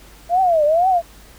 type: tone with vibrato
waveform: sine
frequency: 670 Hz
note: E5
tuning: 28 cents sharp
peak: -12 dBFS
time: 0.29-1.02 s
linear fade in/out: 50 ms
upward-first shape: triangle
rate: 2.1 Hz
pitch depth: 250 cents each way
effects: added 50 Hz sine -45 dBFS peak until 1.38 s + pink hiss -46 dBFS RMS until 1.38 s